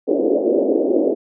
pink band-pass noise, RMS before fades -17 dBFS, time 0.07-1.15 s, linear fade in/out 20 ms, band 270 to 580 Hz, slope 48 dB/octave, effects none

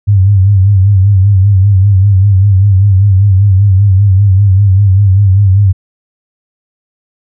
sine tone with vibrato, 98 Hz, G2, in tune, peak -3 dBFS, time 0.07-5.73 s, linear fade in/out 20 ms, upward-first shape sine, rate 5.1 Hz, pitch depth 87 cents each way, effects none

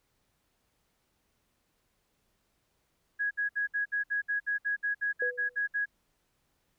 sine tone bursts, 1661.2 Hz, G#6, in tune, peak -27 dBFS, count 15, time 3.19-5.858 s, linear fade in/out 20 ms, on 120 ms, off 62 ms
sine tone with exponential decay, 493.9 Hz, B4, in tune, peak -30 dBFS, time 5.22-5.66 s, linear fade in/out 2 ms, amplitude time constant 95 ms
effects pink hiss -75 dBFS RMS until 6.78 s

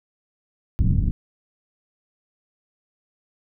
pink low-pass noise, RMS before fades -19 dBFS, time 0.79-1.11 s, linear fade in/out 0 ms, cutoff 190 Hz, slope 24 dB/octave, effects none

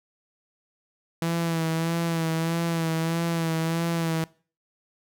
sawtooth tone with vibrato, 165.1 Hz, E3, 3 cents sharp, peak -20 dBFS, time 1.22-4.24 s, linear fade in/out 2 ms, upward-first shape sine, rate 1.6 Hz, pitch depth 35 cents each way, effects noise-tail reverb RT60 0.4 s tail -22 dB re dry

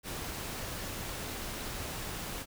pink noise, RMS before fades -39 dBFS, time 0.03-2.46 s, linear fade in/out 50 ms, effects none

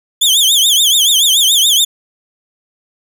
sawtooth tone with vibrato, 3357 Hz, G#7, 18 cents sharp, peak -5 dBFS, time 0.21-1.85 s, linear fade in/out 10 ms, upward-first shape triangle, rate 7 Hz, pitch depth 200 cents each way, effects none

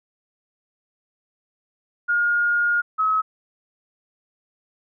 sine tone pair in turn, 1424 / 1282.6 Hz, F6 / E6, +33 / -48 cents, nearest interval major second, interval 181 cents, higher first, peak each -17 dBFS, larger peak neither, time 2.08-2.82 / 2.98-3.22 s, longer first, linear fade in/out 20 ms, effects none

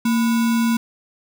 sine tone with sample-and-hold, 230.2 Hz, A#3, 22 cents flat, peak -15 dBFS, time 0.05-0.77 s, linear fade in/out 5 ms, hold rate 1225 Hz, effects none

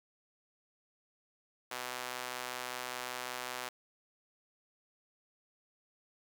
sawtooth tone with high-pass filter, 125.2 Hz, B2, 24 cents sharp, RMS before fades -41 dBFS, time 1.71-3.69 s, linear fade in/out 5 ms, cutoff 840 Hz, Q 0.71, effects none

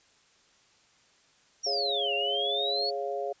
sine exponential two-way sweep, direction down then up, 5760 to 2731 to 4481 Hz, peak -28 dBFS, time 1.63-2.91 s, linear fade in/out 20 ms, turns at 2.14 s
sine chord, Db major, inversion second, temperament equal, 415.3 / 554.4 / 698.5 Hz, Ab4 / Db5 / F5, 0 / 0 / 0 cents, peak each -34 dBFS, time 1.66-3.33 s, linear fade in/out 10 ms
effects white hiss -63 dBFS RMS until 3.4 s + resampled to 16000 Hz

